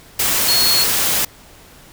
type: tone in noise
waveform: sine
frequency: 4326 Hz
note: C#8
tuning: 43 cents flat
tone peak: -14 dBFS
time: 0.48-0.84 s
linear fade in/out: 5 ms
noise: white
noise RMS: -17 dBFS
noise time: 0.19-1.25 s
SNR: 0 dB
effects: pink hiss -44 dBFS RMS until 1.92 s